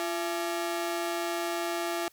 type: ring-modulated tone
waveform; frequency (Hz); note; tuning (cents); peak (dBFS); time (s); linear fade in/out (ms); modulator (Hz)
sawtooth; 510; C5; -44; -22; 0-2.08; 0; 165
effects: white hiss -62 dBFS RMS until 2.12 s + MP3 96 kbps